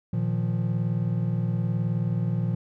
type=chord; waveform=triangle; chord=Bb suspended fourth; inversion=none; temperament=equal; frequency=116.54 / 155.56 / 174.61 Hz; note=Bb2 / Eb3 / F3; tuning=0 / 0 / 0 cents; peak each=-24 / -28 / -26 dBFS; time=0.13-2.55 s; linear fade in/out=5 ms; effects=none